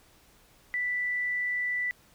sine tone, 1975.5 Hz, B6, in tune, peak -27 dBFS, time 0.74-1.91 s, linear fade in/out 0 ms, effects pink hiss -60 dBFS RMS until 2.14 s

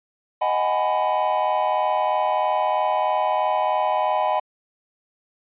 triangle chord, G# minor seventh, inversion second, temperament just, 623 / 747.5 / 830.6 / 996.7 Hz, D#5 / F#5 / G#5 / B5, +2 / +17 / 0 / +16 cents, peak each -22 dBFS, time 0.41-4.4 s, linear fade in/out 10 ms, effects tanh soft clip ceiling -9 dBFS + resampled to 8000 Hz

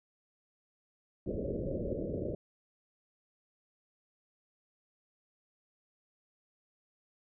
white low-pass noise, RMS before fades -36 dBFS, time 1.26-2.35 s, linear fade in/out 5 ms, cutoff 590 Hz, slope 96 dB/octave, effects none

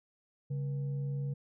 sine tone with frequency modulation, 140 Hz, C#3, 18 cents sharp, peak -32 dBFS, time 0.5-1.34 s, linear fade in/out 10 ms, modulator 340 Hz, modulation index 0.28, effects none

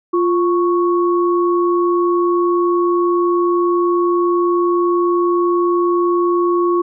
sine tone pair together, 349.2 / 1107.5 Hz, F4 / C#6, 0 / -2 cents, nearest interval octave + minor sixth, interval 1998 cents, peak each -13 / -19 dBFS, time 0.13-6.82 s, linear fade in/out 10 ms, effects none

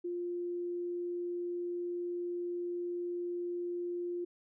sine tone, 350.5 Hz, F4, 6 cents sharp, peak -34 dBFS, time 0.04-4.25 s, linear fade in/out 10 ms, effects none

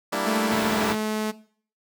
10% pulse chord, E half-diminished seventh, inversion first, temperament equal with one note detuned, 196 / 232 / 293.7 / 329.6 Hz, G3 / Bb3 / D4 / E4, 0 / -8 / 0 / 0 cents, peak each -22 dBFS, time 0.12-0.93 s, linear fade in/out 10 ms
sawtooth tone with pitch glide, 218.6 to 215.5 Hz, A3 to A3, -11 to -36 cents, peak -20 dBFS, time 0.25-1.32 s, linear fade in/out 20 ms, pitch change -25 cents, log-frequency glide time 0.64-0.77 s
pink band-stop noise, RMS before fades -31 dBFS, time 0.51-0.95 s, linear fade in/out 5 ms, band 4100 to 16000 Hz, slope 96 dB/octave
effects noise-tail reverb RT60 0.5 s tail -18 dB re dry + high-pass 100 Hz 12 dB/octave

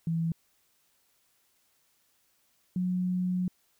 sine tone pair in turn, 164.81 / 181.72 Hz, E3 / F#3, 0 / -31 cents, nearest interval major second, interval 169 cents, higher second, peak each -26 dBFS, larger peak neither, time 0.07-0.32 / 2.76-3.48 s, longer second, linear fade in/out 2 ms, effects white hiss -70 dBFS RMS until 3.79 s

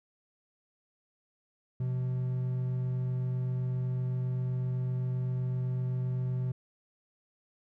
triangle tone pair together, 126.7 / 174.5 Hz, B2 / F3, +45 / -1 cents, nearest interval tritone, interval 554 cents, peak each -27 / -39 dBFS, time 1.8-6.52 s, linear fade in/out 5 ms, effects none

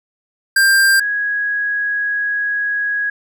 square / sine tone pair in turn, 1589 / 1660.2 Hz, G6 / G#6, +23 / -1 cents, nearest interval minor second, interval 76 cents, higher second, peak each -10 / -16 dBFS, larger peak first, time 0.56-1 / 1-3.1 s, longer second, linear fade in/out 5 ms, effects none

